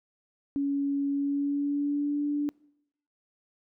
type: tone with pitch glide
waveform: sine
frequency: 280.7 to 291.3 Hz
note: C#4 to D4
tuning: +22 to -14 cents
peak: -25 dBFS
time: 0.56-2.49 s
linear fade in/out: 0 ms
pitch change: +64 cents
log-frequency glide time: 1.11-2.25 s
effects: noise-tail reverb RT60 0.8 s tail -25 dB re dry